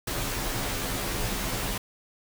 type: noise with comb filter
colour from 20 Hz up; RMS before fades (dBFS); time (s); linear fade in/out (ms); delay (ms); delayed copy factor
pink; -30; 0.07-1.78; 5; 13; -1
effects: none